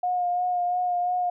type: tone with vibrato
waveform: sine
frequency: 716 Hz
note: F5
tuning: 43 cents sharp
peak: -22 dBFS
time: 0.03-1.3 s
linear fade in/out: 5 ms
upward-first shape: sine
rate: 2.9 Hz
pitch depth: 21 cents each way
effects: none